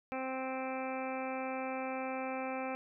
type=harmonic tone; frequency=261.6 Hz; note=C4; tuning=in tune; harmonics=1 / 2 / 3 / 4 / 5 / 6 / 7 / 8 / 9 / 10; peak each=-41 / -40 / -41 / -48 / -47 / -52 / -55 / -54 / -46 / -51 dBFS; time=0.12-2.75 s; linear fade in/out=0 ms; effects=none